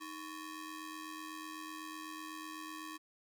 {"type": "ring-modulated tone", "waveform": "sawtooth", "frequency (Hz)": 714, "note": "F5", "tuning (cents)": 38, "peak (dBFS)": -37, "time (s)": [0, 2.98], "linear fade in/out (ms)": 20, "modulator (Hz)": 401, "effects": []}